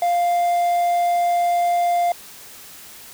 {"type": "tone with quantisation", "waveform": "triangle", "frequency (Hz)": 698.5, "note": "F5", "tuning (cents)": 0, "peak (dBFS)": -14, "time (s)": [0.02, 2.12], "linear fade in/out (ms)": 2, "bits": 7, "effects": ["white hiss -41 dBFS RMS until 3.13 s"]}